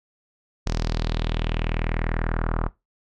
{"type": "tone with low-pass filter sweep", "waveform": "sawtooth", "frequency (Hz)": 40.16, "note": "E1", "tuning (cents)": -44, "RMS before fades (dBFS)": -25, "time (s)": [0.66, 2.69], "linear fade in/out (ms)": 10, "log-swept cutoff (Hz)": [5700, 1200], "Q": 2.9, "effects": ["noise-tail reverb RT60 0.2 s tail -19 dB re dry"]}